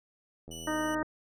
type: click train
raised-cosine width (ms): 2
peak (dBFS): -33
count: 46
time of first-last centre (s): 0.48-1.029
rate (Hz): 81.9
type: tone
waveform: 20% pulse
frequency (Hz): 2960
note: F#7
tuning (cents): 0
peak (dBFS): -37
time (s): 0.51-0.95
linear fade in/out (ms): 5
type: harmonic tone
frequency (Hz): 308.5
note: D#4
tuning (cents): -15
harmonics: 1 / 2 / 3 / 4 / 5 / 6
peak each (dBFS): -32 / -35 / -37 / -38 / -39 / -40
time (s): 0.67-1.03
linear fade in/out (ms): 5
effects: none